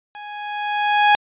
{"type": "tone with level ramp", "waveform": "sawtooth", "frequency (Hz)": 830.6, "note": "G#5", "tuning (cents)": 0, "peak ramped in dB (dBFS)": [-30, -6], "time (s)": [0.15, 1.15], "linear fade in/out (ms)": 0, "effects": ["resampled to 8000 Hz"]}